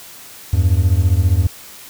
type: beating tone pair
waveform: triangle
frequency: 82.41 / 97.41 Hz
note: E2 / G2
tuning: 0 / -10 cents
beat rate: 15 Hz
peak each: -12 dBFS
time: 0.53-1.47 s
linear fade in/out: 5 ms
effects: white hiss -38 dBFS RMS until 1.89 s